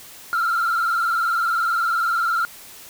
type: tone with vibrato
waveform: sine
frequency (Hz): 1365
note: F6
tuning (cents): -40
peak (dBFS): -16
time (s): 0.33-2.45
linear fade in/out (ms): 0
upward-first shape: triangle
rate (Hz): 20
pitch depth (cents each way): 92
effects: tanh soft clip ceiling -16 dBFS + white hiss -42 dBFS RMS until 2.89 s